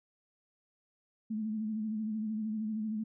sine tone with vibrato, 216.7 Hz, A3, 26 cents flat, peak -32 dBFS, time 1.3-3.04 s, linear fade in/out 10 ms, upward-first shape sine, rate 13 Hz, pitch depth 48 cents each way, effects none

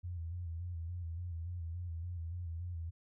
sine tone with vibrato, 85.5 Hz, F2, 36 cents flat, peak -38 dBFS, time 0.03-2.91 s, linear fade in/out 20 ms, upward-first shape square, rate 3.5 Hz, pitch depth 58 cents each way, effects none

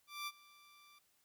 15% pulse tone with ADSR envelope, 1174.7 Hz, D6, in tune, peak -33 dBFS, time 0.07-0.99 s, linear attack 200 ms, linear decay 43 ms, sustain -22 dB, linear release 8 ms, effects white hiss -75 dBFS RMS until 1.24 s

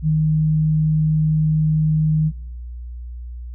sine tone, 155.56 Hz, D#3, in tune, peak -14 dBFS, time 0.02-2.32 s, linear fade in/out 50 ms, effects noise-tail reverb RT60 0.8 s tail -26 dB re dry + added 60 Hz sine -29 dBFS peak until 3.54 s

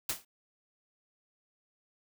white noise with exponential decay, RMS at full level -28 dBFS, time 0.09-0.25 s, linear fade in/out 5 ms, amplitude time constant 34 ms, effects none

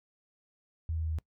sine tone with pitch steps, 81 / 80.3 / 79.61 / 78.92 Hz, E2 / E2 / D#2 / D#2, -30 / -45 / +40 / +25 cents, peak -30 dBFS, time 0.89-1.186 s, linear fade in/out 0 ms, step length 74 ms, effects noise-tail reverb RT60 0.1 s tail -22 dB re dry

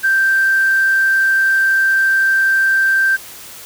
triangle tone with tanh clipping, 1568 Hz, G6, in tune, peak -10 dBFS, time 0.03-3.17 s, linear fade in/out 20 ms, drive 1 dB, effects white hiss -35 dBFS RMS until 3.65 s

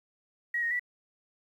sine tone with pitch steps, 1904 / 1866 / 1957 Hz, A#6 / A#6 / B6, +36 / +1 / -16 cents, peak -27 dBFS, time 0.54-0.795 s, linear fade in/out 5 ms, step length 85 ms, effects 10-bit

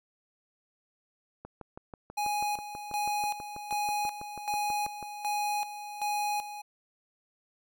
click train, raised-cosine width 1 ms, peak -28 dBFS, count 23, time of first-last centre 1.45-5.027 s, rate 6.15 Hz
square tone with tremolo, 830.6 Hz, G#5, in tune, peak -29 dBFS, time 2.17-6.62 s, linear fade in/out 10 ms, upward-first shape square, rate 1.3 Hz, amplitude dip 70%
effects none

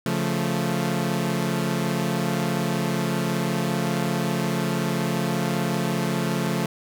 sawtooth chord, Db augmented, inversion none, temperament equal with one note detuned, 139.56 / 174.61 / 220 Hz, Db3 / F3 / A3, +12 / 0 / 0 cents, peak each -24 / -22 / -23 dBFS, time 0.06-6.66 s, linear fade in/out 2 ms, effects none

